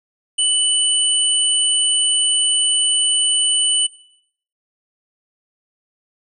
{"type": "tone pair together", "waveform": "sine", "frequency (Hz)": [2980, 8930], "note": ["F#7", "C#9"], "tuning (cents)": [12, 12], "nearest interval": "octave + perfect fifth", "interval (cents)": 1900, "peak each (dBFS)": -17, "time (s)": [0.38, 3.87], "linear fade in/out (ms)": 10, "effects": ["noise-tail reverb RT60 0.7 s tail -20 dB re dry"]}